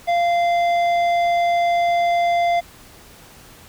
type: tone with tanh clipping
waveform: sine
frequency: 692 Hz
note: F5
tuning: 16 cents flat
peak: -17 dBFS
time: 0.07-2.61 s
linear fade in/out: 20 ms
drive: 11 dB
effects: pink hiss -45 dBFS RMS until 3.68 s